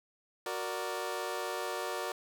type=chord; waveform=20% pulse; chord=Gb augmented; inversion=none; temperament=equal; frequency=370 / 466.2 / 587.3 Hz; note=Gb4 / Bb4 / D5; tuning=0 / 0 / 0 cents; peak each=-34 dBFS; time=0.46-2.12 s; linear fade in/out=2 ms; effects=none